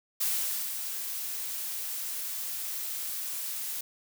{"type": "noise with ADSR envelope", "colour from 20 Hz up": "blue", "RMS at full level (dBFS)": -28, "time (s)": [0.2, 3.81], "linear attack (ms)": 13, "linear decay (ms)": 500, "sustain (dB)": -7, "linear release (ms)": 4, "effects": []}